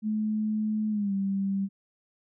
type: tone with pitch glide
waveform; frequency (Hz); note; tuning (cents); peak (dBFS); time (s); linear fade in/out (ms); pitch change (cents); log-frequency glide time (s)
sine; 214.8 to 195.84; A3 to G3; -41 to -1; -25; 0.02-1.69; 50; -160; 0.9-1.13
effects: none